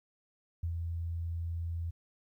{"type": "tone with ADSR envelope", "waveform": "sine", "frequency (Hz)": 84.1, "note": "E2", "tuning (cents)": 35, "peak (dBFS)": -30, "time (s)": [0.63, 1.91], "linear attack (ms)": 6, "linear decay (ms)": 84, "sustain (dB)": -3, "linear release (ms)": 13, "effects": ["12-bit"]}